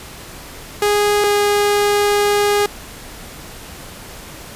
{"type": "tone pair in turn", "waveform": "sawtooth", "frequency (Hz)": [413, 410.6], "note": ["G#4", "G#4"], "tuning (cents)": [-10, -20], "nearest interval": "unison", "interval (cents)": 10, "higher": "first", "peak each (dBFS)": -9, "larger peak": "neither", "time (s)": [[0.82, 1.24], [1.24, 2.66]], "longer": "second", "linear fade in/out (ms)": 2, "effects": ["pink hiss -35 dBFS RMS until 4.55 s", "resampled to 32000 Hz"]}